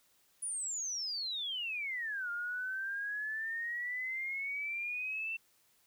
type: exponential two-way sweep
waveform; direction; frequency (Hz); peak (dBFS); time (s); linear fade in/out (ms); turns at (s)
sine; down then up; 9956 to 1400 to 2695; -35; 0.42-5.37; 10; 2.3
effects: white hiss -70 dBFS RMS until 5.86 s